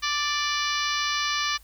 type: harmonic tone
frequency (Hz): 587.3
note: D5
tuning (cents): 0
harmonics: 2 / 3 / 4 / 5 / 6 / 7 / 8 / 9 / 10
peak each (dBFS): -29 / -31 / -32 / -33 / -34 / -34 / -35 / -36 / -36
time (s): 0.02-1.58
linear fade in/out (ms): 20
effects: added 50 Hz sine -51 dBFS peak until 1.63 s + white hiss -57 dBFS RMS until 1.63 s